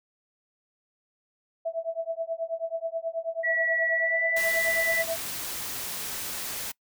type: tone with tremolo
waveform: sine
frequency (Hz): 659.3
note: E5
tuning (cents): 0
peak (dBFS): -24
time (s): 1.65-5.17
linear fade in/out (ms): 10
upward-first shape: triangle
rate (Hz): 9.3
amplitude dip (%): 100
type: tone with pitch glide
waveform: sine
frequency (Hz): 1939 to 1980.9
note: B6 to B6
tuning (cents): -32 to +5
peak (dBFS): -24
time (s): 3.43-5.03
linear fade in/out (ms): 20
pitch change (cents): +37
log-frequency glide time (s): 3.93-4.24
type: noise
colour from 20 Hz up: white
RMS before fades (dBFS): -34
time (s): 4.36-6.72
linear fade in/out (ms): 10
effects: noise-tail reverb RT60 0.1 s tail -24 dB re dry